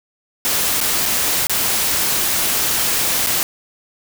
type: noise with dropouts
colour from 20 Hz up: white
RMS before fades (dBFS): -18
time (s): 0.45-3.43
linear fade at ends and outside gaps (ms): 0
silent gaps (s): 0.804-0.812 / 1.056-1.06 / 1.469-1.496 / 3.263-3.27
effects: none